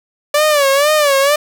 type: tone with vibrato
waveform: sawtooth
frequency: 578 Hz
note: D5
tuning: 28 cents flat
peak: -6 dBFS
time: 0.34-1.36 s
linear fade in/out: 5 ms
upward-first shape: sine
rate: 2.1 Hz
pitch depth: 110 cents each way
effects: none